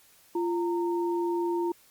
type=tone pair together; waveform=sine; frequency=345.3 / 920.6 Hz; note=F4 / A#5; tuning=-20 / -22 cents; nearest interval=octave + perfect fourth; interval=1698 cents; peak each=-26 / -33 dBFS; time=0.35-1.72 s; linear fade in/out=5 ms; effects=white hiss -59 dBFS RMS until 1.9 s + Opus 48 kbps